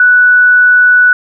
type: tone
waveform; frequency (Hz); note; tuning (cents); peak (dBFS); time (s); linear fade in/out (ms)
sine; 1480; F#6; 0; -3; 0-1.13; 2
effects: none